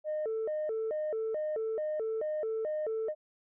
sine tone with vibrato, 521 Hz, C5, 7 cents flat, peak -29 dBFS, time 0.04-3.15 s, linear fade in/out 50 ms, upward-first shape square, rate 2.3 Hz, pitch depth 280 cents each way, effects tanh soft clip ceiling -28 dBFS

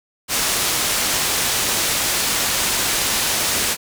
white low-pass noise, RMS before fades -20 dBFS, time 0.28-3.77 s, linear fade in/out 50 ms, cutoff 9800 Hz, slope 12 dB/octave, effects none

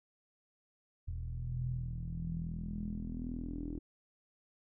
sawtooth tone with low-pass filter sweep, 41.2 Hz, E1, in tune, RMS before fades -39 dBFS, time 1.07-3.79 s, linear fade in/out 10 ms, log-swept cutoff 98 to 310 Hz, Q 8.6, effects none

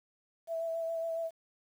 sine tone with vibrato, 659.3 Hz, E5, in tune, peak -32 dBFS, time 0.47-1.31 s, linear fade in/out 50 ms, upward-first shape sine, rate 7.2 Hz, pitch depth 17 cents each way, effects 10-bit

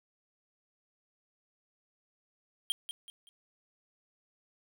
square tone with echo, 3195 Hz, G7, 32 cents sharp, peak -29 dBFS, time 2.7-2.72 s, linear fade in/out 0 ms, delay 190 ms, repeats 3, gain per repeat -9 dB, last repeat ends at 3.29 s, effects none

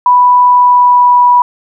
sine tone with pitch glide, 987.8 to 978.7 Hz, B5 to B5, 0 to -16 cents, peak -3 dBFS, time 0.06-1.42 s, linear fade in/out 2 ms, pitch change -16 cents, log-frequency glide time 0.43-1.3 s, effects none

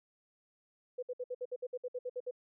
sine tone bursts, 498 Hz, B4, 14 cents sharp, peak -35 dBFS, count 13, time 0.98-2.311 s, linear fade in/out 10 ms, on 47 ms, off 60 ms, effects none

